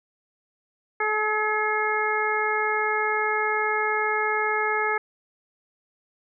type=harmonic tone with a mistuned harmonic; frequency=428.8 Hz; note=A4; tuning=45 cents flat; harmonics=1 / 2 / 3 / 4 / 5; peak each=-28 / -28 / -28 / -28 / -28 dBFS; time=1-4.98 s; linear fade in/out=5 ms; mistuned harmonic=4; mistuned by=-23 cents; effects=none